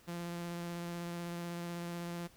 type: tone with vibrato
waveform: sawtooth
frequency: 172.2 Hz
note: F3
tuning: 24 cents flat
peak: -35 dBFS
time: 0.07-2.28 s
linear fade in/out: 20 ms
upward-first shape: sine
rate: 16 Hz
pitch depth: 11 cents each way
effects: pink hiss -63 dBFS RMS until 2.36 s